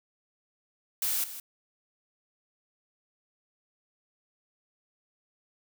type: noise with echo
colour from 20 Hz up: blue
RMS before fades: -29 dBFS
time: 1.02-1.24 s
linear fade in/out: 2 ms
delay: 160 ms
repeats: 1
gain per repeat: -12 dB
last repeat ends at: 1.4 s
effects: none